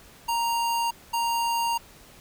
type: tone bursts at uneven times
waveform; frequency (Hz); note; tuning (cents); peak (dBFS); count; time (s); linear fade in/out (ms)
square; 932.3; A#5; 0; -24; 2; 0.28-0.91 / 1.13-1.78; 10
effects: pink hiss -51 dBFS RMS until 2.2 s